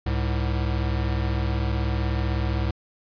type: tone pair together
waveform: square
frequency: 67.09 / 106.5 Hz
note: C2 / G#2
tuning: +44 / +44 cents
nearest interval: minor sixth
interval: 800 cents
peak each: -25 / -27 dBFS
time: 0.06-2.71 s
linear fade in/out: 5 ms
effects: resampled to 11025 Hz